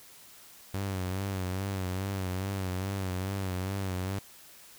sawtooth tone with vibrato, 95 Hz, F#2, 46 cents sharp, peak -27 dBFS, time 0.74-4.19 s, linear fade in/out 0 ms, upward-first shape sine, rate 2.4 Hz, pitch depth 69 cents each way, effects white hiss -53 dBFS RMS until 4.78 s

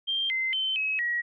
sine tone with pitch steps, 3175 / 2070 / 3080 / 2561 / 1910 Hz, G7 / C7 / G7 / D#7 / A#6, +21 / -19 / -31 / +49 / +42 cents, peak -25 dBFS, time 0.07-1.22 s, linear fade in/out 20 ms, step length 230 ms, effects none

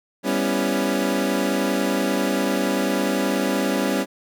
25% pulse chord, C# half-diminished seventh, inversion second, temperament equal with one note detuned, 197.02 / 246.9 / 277.2 / 329.6 Hz, G3 / B3 / C#4 / E4, +9 / 0 / 0 / 0 cents, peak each -21 / -23 / -20 / -25 dBFS, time 0.23-4.06 s, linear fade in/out 50 ms, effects none

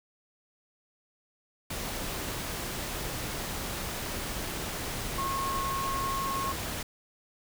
sine tone in noise, 1086 Hz, C#6, 36 cents flat, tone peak -30 dBFS, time 5.18-6.52 s, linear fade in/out 5 ms, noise pink, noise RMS -35 dBFS, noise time 1.7-6.83 s, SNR +2 dB, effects none

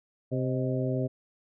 harmonic tone with a mistuned harmonic, 130 Hz, C3, 11 cents flat, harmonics 1 / 2 / 3 / 4 / 5, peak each -29 / -32 / -34 / -35 / -36 dBFS, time 0.31-1.08 s, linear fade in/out 20 ms, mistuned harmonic 5, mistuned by -60 cents, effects none

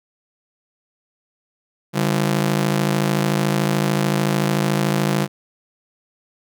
sawtooth ring-modulated tone, 169.6 Hz, E3, 50 cents sharp, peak -10 dBFS, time 1.93-5.28 s, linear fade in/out 50 ms, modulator 26.8 Hz, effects none

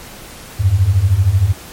sine beating tone pair, 87.31 / 100.31 Hz, F2 / G2, 0 / +40 cents, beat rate 13 Hz, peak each -14 / -11 dBFS, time 0.59-1.53 s, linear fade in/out 20 ms, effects pink hiss -35 dBFS RMS until 1.72 s + MP3 64 kbps

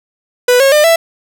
45% pulse tone with pitch steps, 493.9 / 544.9 / 601.1 / 663.1 Hz, B4 / C#5 / D5 / E5, 0 / -30 / +40 / +10 cents, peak -6 dBFS, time 0.48-0.96 s, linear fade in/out 5 ms, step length 120 ms, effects none

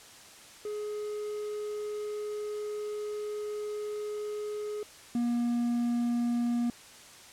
triangle tone pair in turn, 420 / 238.5 Hz, G#4 / A#3, +19 / +40 cents, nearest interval minor seventh, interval 979 cents, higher first, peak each -31 / -24 dBFS, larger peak second, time 0.65-4.83 / 5.15-6.7 s, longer first, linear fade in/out 2 ms, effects white hiss -51 dBFS RMS until 7.32 s + low-pass 9000 Hz 12 dB/octave

